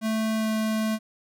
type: tone with pitch glide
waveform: square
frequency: 220 to 218.5 Hz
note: A3 to A3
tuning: 0 to -12 cents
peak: -24 dBFS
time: 0.01-0.99 s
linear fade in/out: 50 ms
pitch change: -12 cents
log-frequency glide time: 0.37-0.49 s
effects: none